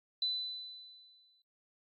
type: tone with exponential decay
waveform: sine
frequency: 4000 Hz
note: B7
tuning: 21 cents sharp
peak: -29 dBFS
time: 0.22-1.42 s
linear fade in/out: 2 ms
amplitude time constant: 260 ms
effects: noise-tail reverb RT60 0.3 s tail -24 dB re dry + AAC 48 kbps